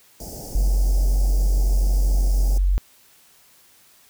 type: band-stop noise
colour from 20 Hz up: pink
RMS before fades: -35 dBFS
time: 0.2-2.58 s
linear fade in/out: 2 ms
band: 830 to 4700 Hz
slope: 96 dB/octave
type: tone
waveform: sine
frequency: 46.26 Hz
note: F#1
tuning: in tune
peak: -15 dBFS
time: 0.55-2.78 s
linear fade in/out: 0 ms
effects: white hiss -54 dBFS RMS until 4.09 s